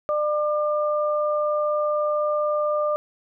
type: tone pair together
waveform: sine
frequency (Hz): 599 / 1196.9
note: D5 / D6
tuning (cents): +34 / +32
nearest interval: octave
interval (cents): 1198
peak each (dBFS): -21 / -26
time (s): 0.09-2.96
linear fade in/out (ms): 0
effects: none